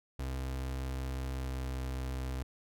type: tone with pitch glide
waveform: 35% pulse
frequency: 65.41 to 64.81 Hz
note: C2 to C2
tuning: 0 to -16 cents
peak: -33 dBFS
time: 0.19-2.43 s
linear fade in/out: 5 ms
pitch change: -16 cents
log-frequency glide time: 1.29-1.55 s
effects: none